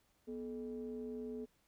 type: ring-modulated tone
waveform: triangle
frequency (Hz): 92.5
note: F#2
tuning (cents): 0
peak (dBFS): -36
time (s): 0.27-1.46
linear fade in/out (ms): 20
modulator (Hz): 338
effects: pink hiss -75 dBFS RMS until 1.67 s